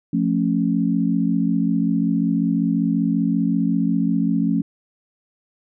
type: chord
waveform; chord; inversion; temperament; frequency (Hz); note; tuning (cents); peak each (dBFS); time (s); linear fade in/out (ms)
sine; F augmented; none; equal with one note detuned; 174.61 / 220 / 275; F3 / A3 / C#4; 0 / 0 / -14; -21; 0.13-4.62; 5
effects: none